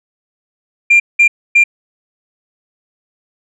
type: tone bursts at uneven times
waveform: sine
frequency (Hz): 2387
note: D7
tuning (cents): +28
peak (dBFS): -3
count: 3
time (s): 0.9-1 / 1.19-1.28 / 1.55-1.64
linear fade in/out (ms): 10
effects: tanh soft clip ceiling -2 dBFS